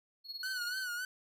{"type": "tone with tremolo", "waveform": "triangle", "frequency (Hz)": 4327, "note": "C#8", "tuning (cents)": -43, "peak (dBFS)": -36, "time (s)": [0.24, 0.87], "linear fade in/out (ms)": 50, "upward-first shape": "triangle", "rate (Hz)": 19, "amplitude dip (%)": 85}
{"type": "tone with vibrato", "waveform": "45% pulse", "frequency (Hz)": 1481, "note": "F#6", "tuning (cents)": 1, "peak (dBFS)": -36, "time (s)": [0.43, 1.05], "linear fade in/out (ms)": 2, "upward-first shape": "sine", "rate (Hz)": 3.5, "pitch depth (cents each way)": 72}
{"effects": []}